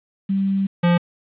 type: tone pair in turn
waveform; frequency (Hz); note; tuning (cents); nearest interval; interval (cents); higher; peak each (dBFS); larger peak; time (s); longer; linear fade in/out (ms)
sine / square; 195 / 173.73; G3 / F3; -9 / -9; major second; 200; first; -17 / -14; second; 0.29-0.67 / 0.83-0.98; first; 10
effects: resampled to 8000 Hz + 8-bit